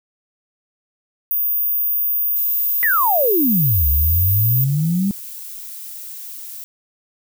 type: tone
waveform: sine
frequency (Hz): 14917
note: A#9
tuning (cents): 0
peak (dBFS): -16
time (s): 1.31-4.64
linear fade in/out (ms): 0
type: noise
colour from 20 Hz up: violet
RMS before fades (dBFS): -33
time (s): 2.36-6.64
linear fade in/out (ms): 0
type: exponential two-way sweep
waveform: sine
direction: down then up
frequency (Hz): 2000 to 66.9 to 203.7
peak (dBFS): -15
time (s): 2.83-5.11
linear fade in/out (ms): 0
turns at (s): 3.88
effects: none